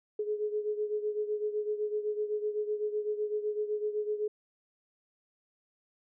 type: beating tone pair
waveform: sine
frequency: 420.5 / 428.4 Hz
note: G#4 / A4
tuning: +22 / -46 cents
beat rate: 7.9 Hz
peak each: -31 / -36 dBFS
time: 0.19-4.28 s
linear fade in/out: 5 ms
effects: none